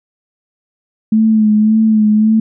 sine tone with vibrato, 216.5 Hz, A3, 28 cents flat, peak -7 dBFS, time 1.12-2.4 s, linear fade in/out 5 ms, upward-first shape sine, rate 1.8 Hz, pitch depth 36 cents each way, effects none

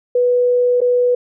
sine tone with dropouts, 491.9 Hz, B4, 7 cents flat, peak -11 dBFS, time 0.15-1.15 s, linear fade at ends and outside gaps 5 ms, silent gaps 0.806-0.815 s, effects none

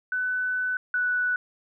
sine tone pair in turn, 1500 / 1481.9 Hz, F#6 / F#6, +23 / +2 cents, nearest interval unison, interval 21 cents, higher first, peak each -24 / -22 dBFS, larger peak second, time 0.12-0.77 / 0.94-1.36 s, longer first, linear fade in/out 2 ms, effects none

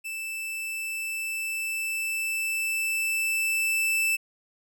45% pulse tone with level ramp, 2643 Hz, E7, 4 cents sharp, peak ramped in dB -32 to -22 dBFS, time 0.04-4.17 s, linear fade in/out 20 ms, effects none

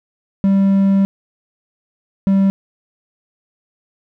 triangle tone pair in turn, 195.6 / 194.79 Hz, G3 / G3, -4 / -11 cents, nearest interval unison, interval 7 cents, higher first, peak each -8 dBFS, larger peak neither, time 0.44-1.05 / 2.27-2.5 s, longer first, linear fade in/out 0 ms, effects none

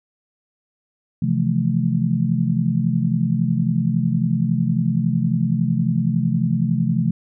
sine chord, F major seventh, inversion second, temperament just, 130.96 / 163.7 / 174.61 / 218.3 Hz, C3 / E3 / F3 / A3, +2 / -12 / 0 / -13 cents, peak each -22 dBFS, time 1.22-7.11 s, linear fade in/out 5 ms, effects none

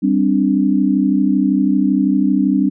sine chord, G suspended fourth, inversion none, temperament just, 196 / 261.3 / 294 Hz, G3 / C4 / D4, 0 / -2 / +2 cents, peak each -16 dBFS, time 0.02-2.7 s, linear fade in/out 20 ms, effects none

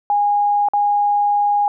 sine tone with dropouts, 821 Hz, G#5, 20 cents flat, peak -13 dBFS, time 0.1-1.68 s, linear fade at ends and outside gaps 1 ms, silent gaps 0.686-0.735 s, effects none

